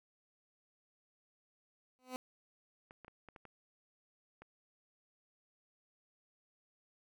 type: tone with exponential growth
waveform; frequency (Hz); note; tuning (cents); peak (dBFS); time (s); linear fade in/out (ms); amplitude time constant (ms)
15% pulse; 254.6; C4; -47; -30; 1.99-2.16; 0; 35
type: clicks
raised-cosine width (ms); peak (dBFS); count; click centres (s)
0.5; -38; 7; 2.909 / 3.047 / 3.081 / 3.287 / 3.362 / 3.453 / 4.42
effects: none